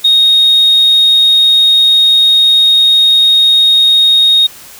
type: tone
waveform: sine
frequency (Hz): 3729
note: A#7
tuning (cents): 0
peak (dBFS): -3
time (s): 0.04-4.47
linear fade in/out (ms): 10
effects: tanh soft clip ceiling -1 dBFS + white hiss -34 dBFS RMS until 4.79 s